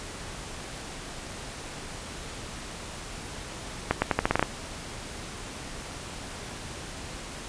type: accelerating click train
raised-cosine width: 0.5 ms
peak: -6 dBFS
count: 9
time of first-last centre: 3.91-4.427 s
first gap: 110 ms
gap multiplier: 0.84
effects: pink hiss -39 dBFS RMS until 7.48 s + resampled to 22050 Hz